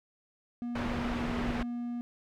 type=tone; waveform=triangle; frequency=240 Hz; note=B3; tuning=49 cents flat; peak=-31 dBFS; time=0.62-2.01 s; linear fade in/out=0 ms
type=low-pass noise; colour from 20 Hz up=pink; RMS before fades=-35 dBFS; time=0.75-1.63 s; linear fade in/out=5 ms; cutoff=2300 Hz; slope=12 dB/octave
effects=none